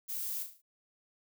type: noise with echo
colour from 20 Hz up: violet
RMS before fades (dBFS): -38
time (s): 0.08-0.44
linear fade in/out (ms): 20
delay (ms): 36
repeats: 5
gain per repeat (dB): -6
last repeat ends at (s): 0.62
effects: none